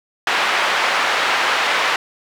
pink band-pass noise, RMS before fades -18 dBFS, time 0.27-1.96 s, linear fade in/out 2 ms, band 920 to 2800 Hz, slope 12 dB/octave, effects none

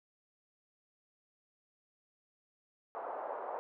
pink band-pass noise, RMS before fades -41 dBFS, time 2.95-3.59 s, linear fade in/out 0 ms, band 550 to 1000 Hz, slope 24 dB/octave, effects none

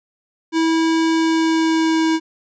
square tone with pitch glide, 325.2 to 321.7 Hz, E4 to E4, -23 to -42 cents, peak -15 dBFS, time 0.52-2.2 s, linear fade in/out 50 ms, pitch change -19 cents, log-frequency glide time 1.11-2.06 s, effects resampled to 16000 Hz

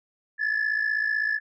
sine tone pair together, 1700 / 1755.9 Hz, G#6 / A6, +40 / -4 cents, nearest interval minor second, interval 56 cents, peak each -24 dBFS, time 0.38-1.4 s, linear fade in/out 50 ms, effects tanh soft clip ceiling -19 dBFS

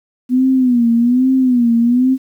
sine tone with vibrato, 246.9 Hz, B3, in tune, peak -9 dBFS, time 0.29-2.18 s, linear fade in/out 50 ms, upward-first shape sine, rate 1.2 Hz, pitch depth 110 cents each way, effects 8-bit

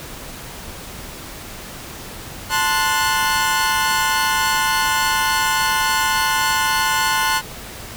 sawtooth chord, F# diminished, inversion first, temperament equal with one note detuned, 880 / 1046.5 / 1465.5 Hz, A5 / C6 / F#6, 0 / 0 / -17 cents, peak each -17 dBFS, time 2.49-7.42 s, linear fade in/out 50 ms, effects pink hiss -34 dBFS RMS until 7.96 s

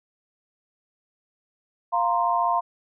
sine chord, F suspended fourth, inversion none, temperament equal, 698.5 / 932.3 / 1046.5 Hz, F5 / Bb5 / C6, 0 / 0 / 0 cents, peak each -24 dBFS, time 1.92-2.61 s, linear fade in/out 20 ms, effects none

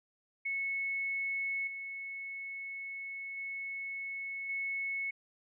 sine tone with level steps, 2200 Hz, C#7, 14 cents flat, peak -32 / -39 / -37 / -33 dBFS, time 0.45-5.11 s, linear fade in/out 10 ms, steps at 1.67 / 3.37 / 4.49 s, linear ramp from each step 5 ms, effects none

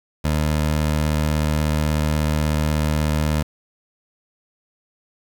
20% pulse tone, 76.4 Hz, D#2, 31 cents flat, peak -13 dBFS, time 0.24-3.43 s, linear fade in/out 10 ms, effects 7-bit

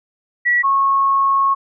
sine tone pair in turn, 1938 / 1095.2 Hz, B6 / C#6, -33 / -21 cents, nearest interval minor seventh, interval 988 cents, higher first, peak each -12 dBFS, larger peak neither, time 0.45-0.63 / 0.63-1.55 s, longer second, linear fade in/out 20 ms, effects none

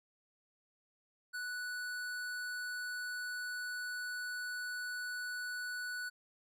sine tone with hard clipping, 1480 Hz, F#6, in tune, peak -40 dBFS, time 1.33-6.1 s, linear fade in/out 20 ms, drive 15 dB, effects none

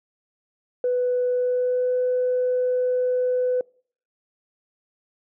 sine tone with pitch glide, 496.2 to 501.4 Hz, B4 to B4, +8 to +26 cents, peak -18 dBFS, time 0.84-3.61 s, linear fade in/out 2 ms, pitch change +18 cents, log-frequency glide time 1.31-1.96 s, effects noise-tail reverb RT60 0.5 s tail -26 dB re dry + tanh soft clip ceiling -15 dBFS

